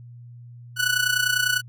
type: tone with amplitude modulation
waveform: sawtooth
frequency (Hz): 1480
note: F#6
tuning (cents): 0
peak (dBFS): -13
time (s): 0.76-1.62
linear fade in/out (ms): 50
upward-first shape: sine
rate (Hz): 30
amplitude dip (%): 75
effects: added 120 Hz sine -40 dBFS peak until 1.68 s